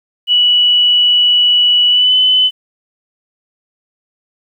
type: tone with pitch glide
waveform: sine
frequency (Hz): 2945 to 3019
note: F#7 to F#7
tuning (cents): -9 to +34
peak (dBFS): -7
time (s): 0.27-2.51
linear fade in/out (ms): 50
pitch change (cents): +43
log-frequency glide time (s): 1.89-2.15
effects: 8-bit